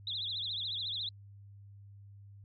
sine tone with vibrato, 3658 Hz, A#7, 33 cents flat, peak -34 dBFS, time 0.07-1.09 s, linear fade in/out 2 ms, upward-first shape triangle, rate 14 Hz, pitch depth 220 cents each way, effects added 100 Hz sine -50 dBFS peak until 2.44 s + MP3 32 kbps

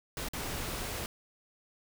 pink noise with dropouts, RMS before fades -37 dBFS, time 0.17-1.06 s, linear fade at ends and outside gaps 1 ms, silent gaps 0.286-0.334 s, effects none

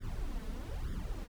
brown noise with flanger, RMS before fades -38 dBFS, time 0-1.28 s, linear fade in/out 50 ms, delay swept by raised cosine 0.57 to 4.67 ms, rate 1.1 Hz, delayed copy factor +1, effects none

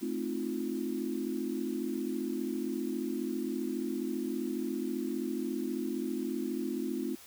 sine chord, F dominant seventh, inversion first, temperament just, 218.3 / 261.9 / 314.3 / 349.2 Hz, A3 / C4 / Eb4 / F4, -13 / +2 / +18 / 0 cents, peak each -38 / -36 / -38 / -37 dBFS, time 0.01-7.16 s, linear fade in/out 20 ms, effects white hiss -53 dBFS RMS until 7.26 s

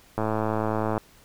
click train, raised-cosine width 1 ms, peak -12 dBFS, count 88, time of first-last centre 0.18-0.978 s, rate 109 Hz, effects pink hiss -55 dBFS RMS until 1.24 s

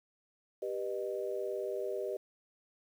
sine chord, G augmented, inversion none, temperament just, 392 / 490 / 612.5 Hz, G4 / B4 / D#5, 0 / -14 / -27 cents, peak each -37 / -39 / -39 dBFS, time 0.62-2.17 s, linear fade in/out 5 ms, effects 10-bit

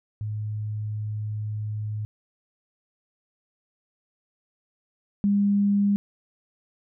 sine tone pair in turn, 106.5 / 201.9 Hz, G#2 / G#3, +44 / -49 cents, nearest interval major seventh, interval 1107 cents, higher second, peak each -27 / -18 dBFS, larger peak second, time 0.21-2.05 / 5.24-5.96 s, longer first, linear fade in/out 0 ms, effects none

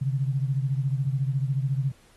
sine beating tone pair, 132.7 / 146.7 Hz, C3 / D3, +25 / -2 cents, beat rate 14 Hz, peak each -24 / -29 dBFS, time 0.01-1.92 s, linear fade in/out 10 ms, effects pink hiss -59 dBFS RMS until 2.16 s + AAC 32 kbps

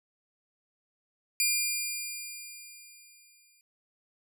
10% pulse tone with exponential decay, 2400 Hz, D7, 37 cents sharp, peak -14 dBFS, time 1.4-3.61 s, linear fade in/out 1 ms, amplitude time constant 480 ms, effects none

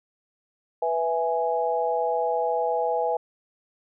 sine chord, E major, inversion second, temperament equal, 493.9 / 659.3 / 830.6 Hz, B4 / E5 / G#5, 0 / 0 / 0 cents, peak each -26 / -27 / -26 dBFS, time 0.82-3.17 s, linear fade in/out 5 ms, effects none

